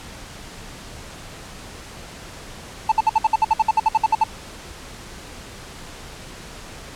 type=tone bursts; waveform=triangle; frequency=880 Hz; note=A5; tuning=in tune; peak=-10 dBFS; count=16; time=2.89-4.239 s; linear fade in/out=5 ms; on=29 ms; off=59 ms; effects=pink hiss -38 dBFS RMS until 6.95 s + low-pass 9000 Hz 12 dB/octave